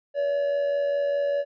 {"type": "tone with amplitude modulation", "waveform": "triangle", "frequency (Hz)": 570, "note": "C#5", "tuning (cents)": 48, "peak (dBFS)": -18, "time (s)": [0.14, 1.45], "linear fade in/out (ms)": 50, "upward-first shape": "sine", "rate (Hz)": 84.9, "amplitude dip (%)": 45, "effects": ["resampled to 11025 Hz"]}